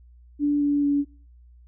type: tone with pitch steps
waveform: sine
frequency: 290.6 / 288.1 / 285.6 Hz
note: D4 / D4 / D4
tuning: -18 / -33 / -48 cents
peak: -18 dBFS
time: 0.39-1.05 s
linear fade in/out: 50 ms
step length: 220 ms
effects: noise-tail reverb RT60 0.4 s tail -21 dB re dry + added 60 Hz sine -48 dBFS peak until 1.67 s